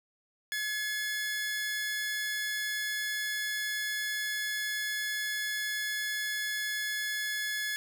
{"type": "tone pair together", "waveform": "sawtooth", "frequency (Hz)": [1701, 2143], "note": ["G#6", "C7"], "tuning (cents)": [41, 41], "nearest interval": "major third", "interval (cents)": 400, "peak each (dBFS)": [-28, -38], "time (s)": [0.52, 7.76], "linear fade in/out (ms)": 0, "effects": []}